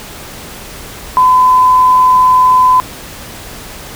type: tone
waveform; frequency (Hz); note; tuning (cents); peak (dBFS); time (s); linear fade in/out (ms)
sine; 1013; B5; +44; -4; 1.17-2.8; 0
effects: pink hiss -29 dBFS RMS until 3.95 s